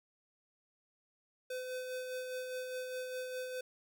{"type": "tone with tremolo", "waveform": "square", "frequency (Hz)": 508, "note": "B4", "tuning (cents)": 49, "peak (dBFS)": -38, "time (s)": [1.5, 3.61], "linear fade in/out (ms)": 5, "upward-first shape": "sine", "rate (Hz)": 4.9, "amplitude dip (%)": 35, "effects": []}